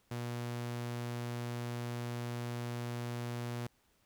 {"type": "tone", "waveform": "sawtooth", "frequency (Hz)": 120, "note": "B2", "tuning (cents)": -49, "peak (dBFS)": -33, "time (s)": [0.11, 3.67], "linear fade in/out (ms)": 5, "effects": ["pink hiss -72 dBFS RMS until 4.05 s"]}